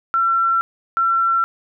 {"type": "tone pair in turn", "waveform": "sine", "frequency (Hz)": [1353, 1353], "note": ["E6", "E6"], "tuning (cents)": [45, 45], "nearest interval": "unison", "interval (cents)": 0, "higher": "neither", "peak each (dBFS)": -14, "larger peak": "neither", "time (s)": [[0.14, 0.61], [0.97, 1.44]], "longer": "neither", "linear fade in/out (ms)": 0, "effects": []}